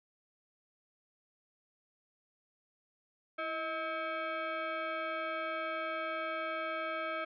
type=tone with frequency modulation; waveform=sine; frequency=329.3 Hz; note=E4; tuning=2 cents flat; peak=-34 dBFS; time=3.38-7.25 s; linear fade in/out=10 ms; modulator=963 Hz; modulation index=2; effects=none